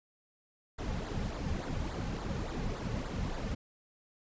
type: noise with flanger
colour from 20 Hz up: brown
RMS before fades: -36 dBFS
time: 0.78-3.55 s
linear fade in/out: 10 ms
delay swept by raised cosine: 0.34 to 3.14 ms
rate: 3.5 Hz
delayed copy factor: -0.65
effects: resampled to 16000 Hz